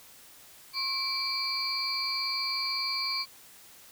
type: tone cluster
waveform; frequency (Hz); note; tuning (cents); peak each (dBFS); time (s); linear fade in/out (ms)
sine; 1077 / 2324 / 4230 / 4626; C6 / D7 / C8 / D8; +50 / -19 / +18 / -27; -37 / -36 / -35 / -31; 0.73-3.26; 50
effects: white hiss -53 dBFS RMS until 3.91 s